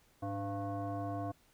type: tone with frequency modulation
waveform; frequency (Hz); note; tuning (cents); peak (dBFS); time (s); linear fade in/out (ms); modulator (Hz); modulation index
sine; 294.1; D4; +3; -35; 0.22-1.32; 10; 399; 1.5
effects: pink hiss -68 dBFS RMS until 1.53 s